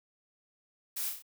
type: noise with echo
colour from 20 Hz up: blue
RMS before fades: -36 dBFS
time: 0.96-1.1 s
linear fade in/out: 10 ms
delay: 31 ms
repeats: 4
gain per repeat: -4 dB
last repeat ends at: 1.224 s
effects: none